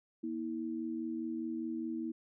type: tone pair together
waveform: sine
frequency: 238 / 322.9 Hz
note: A#3 / E4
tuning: +36 / -36 cents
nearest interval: perfect fourth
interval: 528 cents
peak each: -39 / -37 dBFS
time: 0.23-2.12 s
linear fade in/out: 10 ms
effects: none